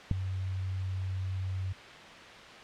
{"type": "tone with ADSR envelope", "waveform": "sine", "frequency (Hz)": 94.1, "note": "F#2", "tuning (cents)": 30, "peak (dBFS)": -16, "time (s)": [0.11, 1.73], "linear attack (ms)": 3, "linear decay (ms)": 4, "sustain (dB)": -15, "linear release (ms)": 10, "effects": ["white hiss -47 dBFS RMS until 2.63 s", "low-pass 3000 Hz 12 dB/octave"]}